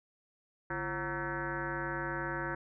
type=tone with frequency modulation; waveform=sine; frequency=932.3 Hz; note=A#5; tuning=in tune; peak=-33 dBFS; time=0.7-2.55 s; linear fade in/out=5 ms; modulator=197 Hz; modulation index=4.3; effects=none